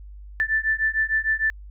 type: beating tone pair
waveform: sine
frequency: 1760 / 1766.6 Hz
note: A6 / A6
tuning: 0 / +6 cents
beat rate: 6.6 Hz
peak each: -23 dBFS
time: 0.4-1.5 s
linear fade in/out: 0 ms
effects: added 50 Hz sine -38 dBFS peak until 1.7 s